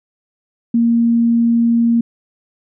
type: tone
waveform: sine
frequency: 233.1 Hz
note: A#3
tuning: in tune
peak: -10 dBFS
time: 0.74-2.01 s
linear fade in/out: 5 ms
effects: none